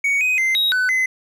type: tone with pitch steps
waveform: triangle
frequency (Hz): 2238 / 2508 / 2078 / 3803 / 1502 / 2041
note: C#7 / D#7 / C7 / A#7 / F#6 / C7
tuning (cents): +16 / +13 / -12 / +34 / +26 / -44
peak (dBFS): -14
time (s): 0.04-1.06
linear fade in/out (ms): 5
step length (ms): 170
effects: none